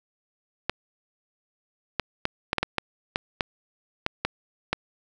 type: clicks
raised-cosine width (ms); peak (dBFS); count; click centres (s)
0.3; -7; 12; 0.696 / 1.997 / 2.254 / 2.531 / 2.583 / 2.63 / 2.783 / 3.159 / 3.408 / 4.064 / 4.25 / 4.73
effects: none